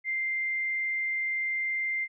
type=tone; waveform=sine; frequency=2093 Hz; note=C7; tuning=in tune; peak=-27 dBFS; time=0.04-2.08 s; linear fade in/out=50 ms; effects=none